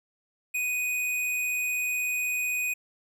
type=tone; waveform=square; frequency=2489 Hz; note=D#7; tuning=in tune; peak=-27 dBFS; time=0.54-2.74 s; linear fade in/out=10 ms; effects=11-bit